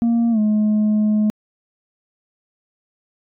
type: tone with pitch glide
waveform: sine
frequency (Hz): 233.1 to 212.5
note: A#3 to G#3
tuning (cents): 0 to +40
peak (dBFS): -11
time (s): 0.02-1.3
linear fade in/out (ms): 0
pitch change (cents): -160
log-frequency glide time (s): 0.31-0.39
effects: tanh soft clip ceiling -13 dBFS